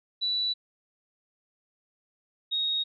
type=tone pair in turn; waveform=sine; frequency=3951 / 3754 Hz; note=B7 / A#7; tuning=0 / +11 cents; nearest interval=minor second; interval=89 cents; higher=first; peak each=-25 dBFS; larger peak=neither; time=0.21-0.54 / 2.51-2.84 s; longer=neither; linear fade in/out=20 ms; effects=none